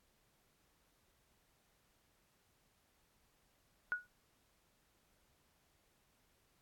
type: tone with exponential decay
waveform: sine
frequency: 1459 Hz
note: F#6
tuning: 25 cents flat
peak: -30 dBFS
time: 3.92-4.07 s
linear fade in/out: 0 ms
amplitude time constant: 32 ms
effects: pink hiss -75 dBFS RMS until 6.61 s + AAC 64 kbps